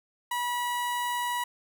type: tone with notch filter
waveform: sawtooth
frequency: 971 Hz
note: B5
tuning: 30 cents flat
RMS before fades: -30 dBFS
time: 0.31-1.44 s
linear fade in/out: 5 ms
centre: 5200 Hz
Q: 1.7
effects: none